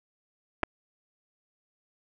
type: clicks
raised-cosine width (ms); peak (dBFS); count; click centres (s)
0.5; -11; 2; 0.632 / 0.635
effects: none